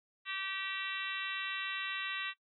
harmonic tone, 386.4 Hz, G4, 25 cents flat, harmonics 3 / 4 / 5 / 6 / 7 / 8 / 9 / 10, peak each -44 / -45 / -42 / -47 / -42 / -47 / -48 / -46 dBFS, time 0.25-2.34 s, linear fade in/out 50 ms, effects noise-tail reverb RT60 0.1 s tail -18 dB re dry

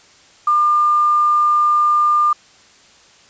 sine tone with quantisation, 1200 Hz, D6, 37 cents sharp, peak -11 dBFS, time 0.47-2.33 s, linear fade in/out 5 ms, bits 6, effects white hiss -48 dBFS RMS until 3.29 s + resampled to 16000 Hz

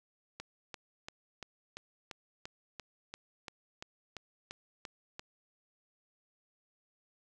click train, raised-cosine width 0.2 ms, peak -25 dBFS, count 15, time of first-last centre 0.4-5.195 s, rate 2.92 Hz, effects none

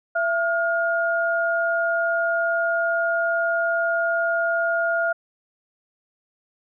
sine tone pair together, 670.6 / 1421 Hz, E5 / F6, +30 / +30 cents, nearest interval octave + minor second, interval 1300 cents, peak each -22 dBFS, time 0.15-5.13 s, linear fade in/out 10 ms, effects none

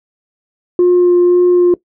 sine tone with vibrato, 355 Hz, F4, 28 cents sharp, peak -4 dBFS, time 0.79-1.74 s, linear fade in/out 2 ms, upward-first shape sine, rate 1.9 Hz, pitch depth 10 cents each way, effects noise-tail reverb RT60 0.1 s tail -19 dB re dry + tanh soft clip ceiling -4 dBFS

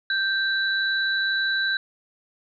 sine tone pair together, 1568 / 3951 Hz, G6 / B7, 0 / 0 cents, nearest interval octave + major third, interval 1600 cents, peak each -22 / -27 dBFS, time 0.1-1.77 s, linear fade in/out 2 ms, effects none

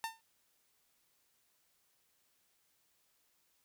sawtooth tone with exponential decay, 901 Hz, A5, 41 cents sharp, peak -30 dBFS, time 0.04-0.21 s, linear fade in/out 0 ms, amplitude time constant 36 ms, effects white hiss -75 dBFS RMS until 3.64 s

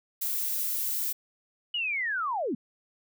violet noise, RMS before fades -30 dBFS, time 0.21-1.13 s, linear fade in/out 10 ms
sine linear sweep, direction down, 2960 to 196 Hz, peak -27 dBFS, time 1.74-2.55 s, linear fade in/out 5 ms
effects none

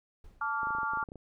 brown noise with exponential decay, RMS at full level -50 dBFS, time 0.24-0.8 s, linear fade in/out 5 ms, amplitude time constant 120 ms
sine chord, D minor, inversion second, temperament equal with one note detuned, 880 / 1155.1 / 1396.9 Hz, A5 / D6 / F6, 0 / -29 / 0 cents, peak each -35 / -34 / -33 dBFS, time 0.41-1.04 s, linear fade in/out 5 ms
clicks, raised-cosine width 2 ms, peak -33 dBFS, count 12, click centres 0.632 / 0.671 / 0.706 / 0.75 / 0.785 / 0.832 / 0.935 / 0.973 / 1.029 / 1.088 / 1.119 / 1.157 s
effects none

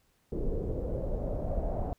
brown noise with low-pass filter sweep, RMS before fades -32 dBFS, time 0.32-1.93 s, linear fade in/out 0 ms, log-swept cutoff 430 to 710 Hz, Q 4.5, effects pink hiss -71 dBFS RMS until 1.98 s

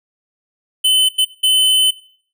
square tone bursts at uneven times, 3038 Hz, F#7, 45 cents sharp, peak -11 dBFS, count 3, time 0.84-1.09 / 1.18-1.25 / 1.43-1.91 s, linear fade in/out 10 ms, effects noise-tail reverb RT60 0.5 s tail -18 dB re dry

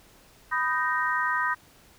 harmonic tone with a mistuned harmonic, 310.7 Hz, D#4, 2 cents flat, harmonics 3 / 4 / 5 / 6, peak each -29 / -29 / -29 / -29 dBFS, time 0.51-1.55 s, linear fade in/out 20 ms, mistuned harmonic 3, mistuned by +110 cents, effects pink hiss -56 dBFS RMS until 1.98 s

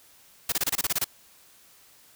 white noise bursts, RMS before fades -25 dBFS, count 10, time 0.49-1.044 s, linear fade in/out 5 ms, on 32 ms, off 26 ms, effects white hiss -56 dBFS RMS until 2.15 s

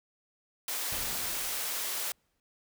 white high-pass noise, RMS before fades -34 dBFS, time 0.68-2.12 s, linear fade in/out 2 ms, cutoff 430 Hz, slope 12 dB/octave
pink noise with exponential decay, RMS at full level -39 dBFS, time 0.92-2.4 s, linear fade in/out 1 ms, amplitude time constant 320 ms
effects none

